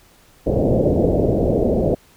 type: low-pass noise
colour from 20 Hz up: white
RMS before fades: -17 dBFS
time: 0.46-1.95 s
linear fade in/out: 10 ms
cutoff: 610 Hz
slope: 48 dB/octave
effects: pink hiss -52 dBFS RMS until 2.16 s